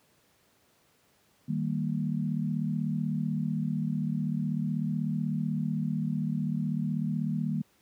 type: chord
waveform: sine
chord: Eb major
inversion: none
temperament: equal with one note detuned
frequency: 155.56 / 196 / 231.9 Hz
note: Eb3 / G3 / Bb3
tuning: 0 / 0 / -9 cents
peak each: -30 / -32 / -32 dBFS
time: 1.48-7.62 s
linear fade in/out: 10 ms
effects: pink hiss -66 dBFS RMS until 7.81 s + high-pass 100 Hz 12 dB/octave